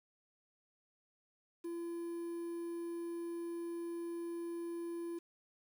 triangle tone with quantisation, 340 Hz, F4, 46 cents flat, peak -37 dBFS, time 1.64-5.19 s, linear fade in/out 10 ms, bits 10, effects none

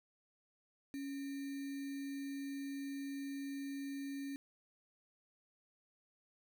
sine tone with sample-and-hold, 277.1 Hz, C#4, 1 cent flat, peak -40 dBFS, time 0.94-4.36 s, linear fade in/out 0 ms, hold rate 2100 Hz, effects none

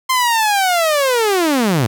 sawtooth linear sweep, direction down, 1051 to 102.3 Hz, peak -9 dBFS, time 0.09-1.87 s, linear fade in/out 10 ms, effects 8-bit

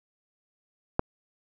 click, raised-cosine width 1 ms, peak -8 dBFS, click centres 0.994 s, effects none

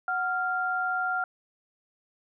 sine tone pair together, 740 / 1392.5 Hz, F#5 / F6, 0 / -5 cents, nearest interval major seventh, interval 1095 cents, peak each -30 / -27 dBFS, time 0.08-1.24 s, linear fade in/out 2 ms, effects none

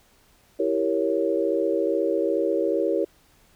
sine chord, E diminished seventh, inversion none, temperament equal, 329.6 / 392 / 466.2 / 554.4 Hz, E4 / G4 / Bb4 / Db5, 0 / 0 / 0 / 0 cents, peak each -26 dBFS, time 0.59-3.05 s, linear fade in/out 10 ms, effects pink hiss -59 dBFS RMS until 3.55 s

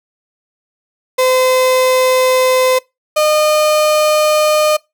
35% pulse tone pair in turn, 513 / 610.1 Hz, C5 / D#5, -34 / -34 cents, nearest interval minor third, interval 300 cents, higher second, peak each -8 dBFS, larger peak neither, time 1.18-2.79 / 3.16-4.77 s, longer neither, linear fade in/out 10 ms, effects noise-tail reverb RT60 0.2 s tail -23 dB re dry

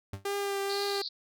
40% pulse tone with exponential decay, 98 Hz, G2, in tune, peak -32 dBFS, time 0.13-0.26 s, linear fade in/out 5 ms, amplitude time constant 28 ms
sawtooth tone with vibrato, 398.8 Hz, G4, 30 cents sharp, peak -26 dBFS, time 0.25-1.02 s, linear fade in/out 5 ms, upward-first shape triangle, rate 2.1 Hz, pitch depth 20 cents each way
pink band-pass noise, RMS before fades -38 dBFS, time 0.69-1.09 s, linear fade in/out 10 ms, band 4000 to 4700 Hz, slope 96 dB/octave
effects none

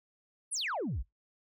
sine exponential sweep, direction down, 11210 to 43.65 Hz, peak -30 dBFS, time 0.51-1.03 s, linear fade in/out 20 ms, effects noise-tail reverb RT60 0.2 s tail -26 dB re dry + tanh soft clip ceiling -29 dBFS

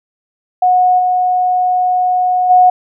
sine tone with level steps, 730 Hz, F#5, 24 cents flat, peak -7 / -10 / -4 dBFS, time 0.62-2.7 s, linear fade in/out 5 ms, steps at 0.98 / 2.49 s, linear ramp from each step 20 ms, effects none

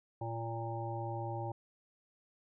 harmonic tone, 114.9 Hz, A#2, 25 cents flat, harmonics 1 / 3 / 5 / 7 / 8, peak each -39 / -44 / -45 / -42 / -47 dBFS, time 0.21-1.52 s, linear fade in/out 5 ms, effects none

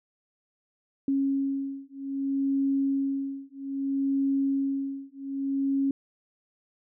sine beating tone pair, 273.7 / 274.32 Hz, C#4 / C#4, -22 / -18 cents, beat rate 0.62 Hz, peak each -28 dBFS, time 1.08-5.91 s, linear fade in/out 2 ms, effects none

